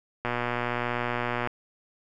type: click train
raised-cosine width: 0.5 ms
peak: -13 dBFS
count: 149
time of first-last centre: 0.25-1.473 s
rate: 121 Hz
effects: none